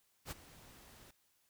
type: noise with ADSR envelope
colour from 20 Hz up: pink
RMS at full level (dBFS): -42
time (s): 0.25-1.11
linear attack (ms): 62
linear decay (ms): 20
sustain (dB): -17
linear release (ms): 5
effects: white hiss -75 dBFS RMS until 1.49 s